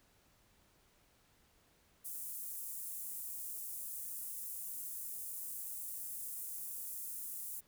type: high-pass noise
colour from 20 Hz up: pink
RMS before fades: -44 dBFS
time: 2.04-7.61 s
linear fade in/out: 20 ms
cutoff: 9400 Hz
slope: 24 dB/octave
effects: pink hiss -70 dBFS RMS until 7.67 s